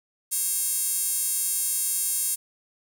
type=tone with high-pass filter; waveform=sawtooth; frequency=542 Hz; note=C#5; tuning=39 cents flat; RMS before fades=-26 dBFS; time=0.31-2.36 s; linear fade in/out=20 ms; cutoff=9200 Hz; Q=2.2; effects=none